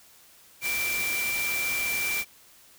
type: tone in noise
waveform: sine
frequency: 2349 Hz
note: D7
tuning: in tune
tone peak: -27 dBFS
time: 0.61-2.25 s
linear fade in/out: 50 ms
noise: white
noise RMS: -32 dBFS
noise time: 0.61-2.25 s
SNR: +2 dB
effects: white hiss -55 dBFS RMS until 2.78 s